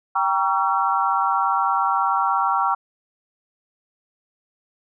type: chord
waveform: sine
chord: G diminished seventh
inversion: none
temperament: just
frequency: 784 / 940.8 / 1128.9 / 1354.7 Hz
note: G5 / Bb5 / Db6 / Fb6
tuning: 0 / +16 / +31 / +47 cents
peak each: -23 dBFS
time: 0.15-2.75 s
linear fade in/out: 10 ms
effects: none